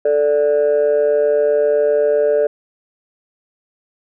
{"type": "tone pair together", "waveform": "sine", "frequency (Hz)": [440, 587.7], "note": ["A4", "D5"], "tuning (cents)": [0, 1], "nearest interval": "perfect fourth", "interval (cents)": 501, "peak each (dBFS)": -13, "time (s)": [0.05, 2.47], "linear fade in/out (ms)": 5, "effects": ["tanh soft clip ceiling -8 dBFS"]}